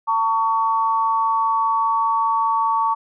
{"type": "tone pair together", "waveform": "sine", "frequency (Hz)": [899.9, 1125], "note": ["A5", "C#6"], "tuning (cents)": [39, 25], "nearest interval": "major third", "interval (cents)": 386, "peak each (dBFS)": -19, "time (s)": [0.07, 2.95], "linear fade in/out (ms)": 20, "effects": []}